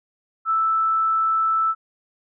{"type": "tone", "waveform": "sine", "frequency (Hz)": 1318.5, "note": "E6", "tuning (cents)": 0, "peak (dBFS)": -17, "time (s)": [0.45, 1.75], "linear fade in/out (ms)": 50, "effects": []}